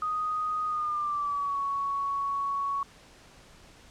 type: tone with pitch glide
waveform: sine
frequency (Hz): 1244.5 to 1115.1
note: D#6 to C#6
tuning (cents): 0 to +10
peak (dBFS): -27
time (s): 0.02-2.83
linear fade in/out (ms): 2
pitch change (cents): -190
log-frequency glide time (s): 0.66-1.58
effects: pink hiss -54 dBFS RMS until 3.9 s + low-pass 8000 Hz 12 dB/octave